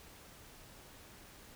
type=silence; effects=pink hiss -56 dBFS RMS until 1.55 s